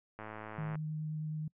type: click train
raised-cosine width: 0.5 ms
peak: -28 dBFS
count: 62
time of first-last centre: 0.19-0.755 s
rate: 108 Hz
type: tone with vibrato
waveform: sine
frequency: 154.6 Hz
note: D#3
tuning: 11 cents flat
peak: -35 dBFS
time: 0.58-1.48 s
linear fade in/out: 5 ms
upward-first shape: triangle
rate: 9.5 Hz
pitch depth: 11 cents each way
effects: noise-tail reverb RT60 0.1 s tail -25 dB re dry + low-pass 2000 Hz 12 dB/octave